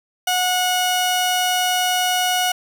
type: tone pair together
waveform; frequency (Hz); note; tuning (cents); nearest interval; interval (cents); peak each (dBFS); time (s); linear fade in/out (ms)
sawtooth; 730 / 1460; F#5 / F#6; -24 / -24; octave; 1200; -15; 0.27-2.52; 5
effects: none